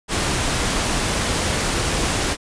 pink noise, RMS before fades -21 dBFS, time 0.08-2.37 s, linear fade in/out 50 ms, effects resampled to 22050 Hz

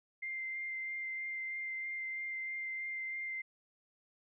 sine tone with vibrato, 2093 Hz, C7, in tune, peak -37 dBFS, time 0.22-3.42 s, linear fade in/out 10 ms, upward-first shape sine, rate 3.1 Hz, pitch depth 10 cents each way, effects none

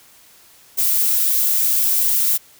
violet noise, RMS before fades -17 dBFS, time 0.77-2.38 s, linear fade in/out 20 ms, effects white hiss -49 dBFS RMS until 2.59 s

